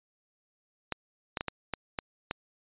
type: clicks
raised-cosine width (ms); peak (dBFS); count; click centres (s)
0.3; -15; 7; 0.923 / 1.372 / 1.409 / 1.483 / 1.737 / 1.988 / 2.311
effects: resampled to 8000 Hz